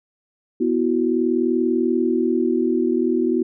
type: chord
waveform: sine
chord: B suspended fourth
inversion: none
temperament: equal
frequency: 246.9 / 329.6 / 370 Hz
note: B3 / E4 / F#4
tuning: 0 / 0 / 0 cents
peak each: -21 dBFS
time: 0.6-3.43 s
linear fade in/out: 10 ms
effects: none